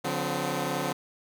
10% pulse tone cluster, 144.3 / 178.6 / 256.8 Hz, D3 / F3 / C4, -30 / +39 / -32 cents, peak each -24 dBFS, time 0.04-0.93 s, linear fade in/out 10 ms, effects none

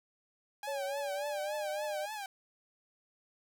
sawtooth tone with vibrato, 812 Hz, G#5, 39 cents flat, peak -35 dBFS, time 0.63-2.26 s, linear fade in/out 2 ms, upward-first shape triangle, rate 3.5 Hz, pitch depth 140 cents each way
sine tone with pitch glide, 558 to 605 Hz, C#5 to D#5, +11 to -49 cents, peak -35 dBFS, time 0.67-2.06 s, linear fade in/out 10 ms, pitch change +140 cents, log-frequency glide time 0.88-1.53 s
effects none

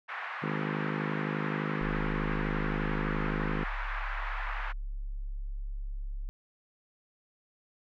white band-pass noise, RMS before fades -38 dBFS, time 0.08-4.73 s, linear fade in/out 20 ms, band 820 to 1900 Hz, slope 24 dB/octave
harmonic tone, 51.7 Hz, G#1, 7 cents flat, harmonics 3 / 4 / 5 / 6 / 7 / 8 / 9 / 10, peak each -35 / -37 / -39 / -41 / -42 / -43 / -44 / -45 dBFS, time 0.42-3.64 s, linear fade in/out 10 ms
sine tone, 34.65 Hz, C#1, in tune, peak -33 dBFS, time 1.81-6.29 s, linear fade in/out 0 ms
effects none

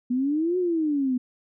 sine exponential two-way sweep, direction up then down, 241.5 to 370 to 246.1 Hz, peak -21 dBFS, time 0.1-1.18 s, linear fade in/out 10 ms, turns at 0.58 s, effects none

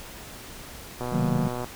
click train, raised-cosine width 1 ms, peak -18 dBFS, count 79, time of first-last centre 1.01-1.644 s, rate 123 Hz
triangle chord, C half-diminished seventh, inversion none, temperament equal, 130.81 / 155.56 / 185 / 233.1 Hz, C3 / Eb3 / Gb3 / Bb3, 0 / 0 / 0 / 0 cents, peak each -27 / -25 / -26 / -26 dBFS, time 1.12-1.48 s, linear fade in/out 5 ms
effects pink hiss -42 dBFS RMS until 1.75 s

